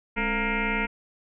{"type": "tone with frequency modulation", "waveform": "sine", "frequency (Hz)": 1165, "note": "D6", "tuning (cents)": -14, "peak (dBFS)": -23, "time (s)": [0.16, 0.87], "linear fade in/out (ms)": 20, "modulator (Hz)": 239, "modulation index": 5.5, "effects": []}